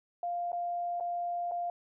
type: tone with dropouts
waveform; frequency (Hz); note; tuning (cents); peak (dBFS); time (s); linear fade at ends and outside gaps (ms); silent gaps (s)
sine; 698.5; F5; 0; -31; 0.23-1.7; 2; 0.519-0.529 / 1-1.007 / 1.513-1.518
effects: none